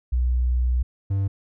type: tone pair in turn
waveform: sine / triangle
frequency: 61.74 / 98.01 Hz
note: B1 / G2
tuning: 0 / 0 cents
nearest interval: minor sixth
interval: 800 cents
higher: second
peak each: -18 dBFS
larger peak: neither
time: 0.12-0.83 / 1.1-1.28 s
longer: first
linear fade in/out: 10 ms
effects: none